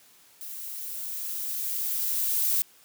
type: noise with level ramp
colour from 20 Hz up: violet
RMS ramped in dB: -39 to -24 dBFS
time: 0.41-2.62 s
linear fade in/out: 0 ms
effects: white hiss -57 dBFS RMS until 2.84 s + high-pass 100 Hz 12 dB/octave